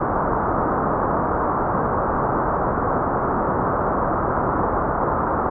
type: low-pass noise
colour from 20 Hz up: white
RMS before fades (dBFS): -21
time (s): 0-5.5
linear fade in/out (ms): 10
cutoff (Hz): 1300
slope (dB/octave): 48
effects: none